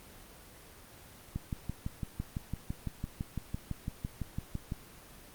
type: click train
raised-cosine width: 5 ms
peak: -22 dBFS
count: 21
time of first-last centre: 1.36-4.721 s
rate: 5.95 Hz
effects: pink hiss -53 dBFS RMS until 5.34 s + Opus 24 kbps